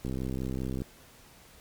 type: click train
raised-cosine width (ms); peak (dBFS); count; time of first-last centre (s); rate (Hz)
3; -21; 51; 0.05-0.819; 65
effects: pink hiss -55 dBFS RMS until 1.6 s + MP3 96 kbps